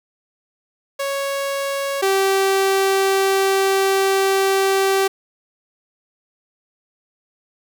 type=tone pair in turn; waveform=sawtooth; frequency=554 / 387.9 Hz; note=C#5 / G4; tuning=-1 / -18 cents; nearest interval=tritone; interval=617 cents; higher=first; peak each=-17 / -11 dBFS; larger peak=second; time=0.99-2.02 / 2.02-5.08 s; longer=second; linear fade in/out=10 ms; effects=8-bit